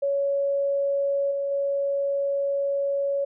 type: tone with level steps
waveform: sine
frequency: 559 Hz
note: C#5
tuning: 14 cents sharp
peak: -21 / -24 / -22 dBFS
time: 0.02-3.25 s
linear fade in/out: 10 ms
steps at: 1.31 / 1.51 s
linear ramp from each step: 5 ms
effects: none